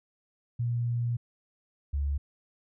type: tone pair in turn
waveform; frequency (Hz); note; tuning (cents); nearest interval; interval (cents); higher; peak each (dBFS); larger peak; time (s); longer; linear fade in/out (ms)
sine; 119.2 / 70.88; A#2 / C#2; +39 / +39; major sixth; 900; first; -26; neither; 0.59-1.17 / 1.93-2.18; first; 10
effects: none